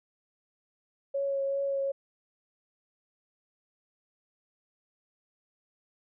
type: tone with vibrato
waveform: sine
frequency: 552 Hz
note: C#5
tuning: 7 cents flat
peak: -27 dBFS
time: 1.14-1.92 s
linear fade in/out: 10 ms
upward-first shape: triangle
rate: 2.6 Hz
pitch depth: 16 cents each way
effects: none